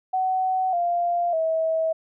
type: tone with pitch steps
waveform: sine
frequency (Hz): 750 / 695.7 / 645.4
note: F#5 / F5 / E5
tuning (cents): +23 / -7 / -37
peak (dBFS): -20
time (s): 0.13-1.93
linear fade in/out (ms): 10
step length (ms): 600
effects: none